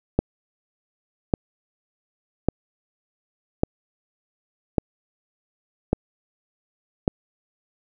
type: click train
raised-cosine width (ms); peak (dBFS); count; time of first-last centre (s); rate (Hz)
2; -4; 7; 0.19-7.079; 0.871
effects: none